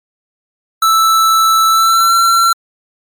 square tone with pitch glide, 1318.5 to 1355.6 Hz, E6 to E6, 0 to +48 cents, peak -8 dBFS, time 0.82-2.53 s, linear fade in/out 5 ms, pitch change +48 cents, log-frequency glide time 1.69-2.11 s, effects MP3 96 kbps

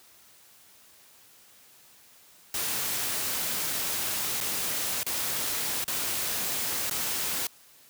white noise with dropouts, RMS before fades -30 dBFS, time 2.54-7.47 s, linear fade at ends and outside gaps 2 ms, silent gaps 4.405-4.41 / 5.032-5.064 / 5.842-5.879 / 6.898-6.91 s, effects white hiss -56 dBFS RMS until 7.89 s + high-pass 60 Hz 12 dB/octave

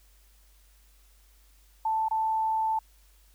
sine tone with dropouts, 882 Hz, A5, 4 cents sharp, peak -24 dBFS, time 1.85-2.79 s, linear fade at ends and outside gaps 5 ms, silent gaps 2.085-2.11 s, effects added 49 Hz sine -57 dBFS peak until 3.34 s + white hiss -64 dBFS RMS until 3.34 s

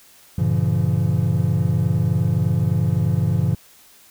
triangle chord, G diminished seventh, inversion none, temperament just, 98 / 117.6 / 141.12 / 169.34 Hz, G2 / Bb2 / Db3 / Fb3, 0 / +16 / +31 / +47 cents, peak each -20 dBFS, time 0.38-3.55 s, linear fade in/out 5 ms, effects white hiss -50 dBFS RMS until 4.1 s

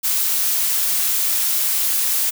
blue noise, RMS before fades -19 dBFS, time 0.03-2.31 s, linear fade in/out 20 ms, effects none

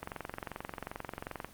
click train, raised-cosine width 0.5 ms, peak -22 dBFS, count 33, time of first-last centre 0.03-1.446 s, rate 22.6 Hz, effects pink hiss -55 dBFS RMS until 1.53 s + Opus 24 kbps

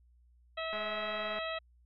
harmonic tone, 648 Hz, E5, 30 cents flat, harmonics 1 / 2 / 3 / 4 / 5 / 6, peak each -38 / -41 / -43 / -44 / -45 / -46 dBFS, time 0.57-1.59 s, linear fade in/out 10 ms
click train, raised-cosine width 0.5 ms, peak -29 dBFS, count 139, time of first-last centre 0.73-1.387 s, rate 210 Hz
effects added 60 Hz sine -61 dBFS peak until 1.85 s

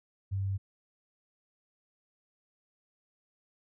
sine tone, 97.4 Hz, G2, 11 cents flat, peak -29 dBFS, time 0.31-0.58 s, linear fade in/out 20 ms, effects none

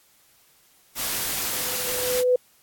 white noise, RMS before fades -27 dBFS, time 0.95-2.24 s, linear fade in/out 50 ms
sine tone with exponential growth, 499.7 Hz, B4, 20 cents sharp, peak -14 dBFS, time 1.34-2.36 s, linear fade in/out 5 ms, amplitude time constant 220 ms
effects white hiss -59 dBFS RMS until 2.62 s + AAC 64 kbps

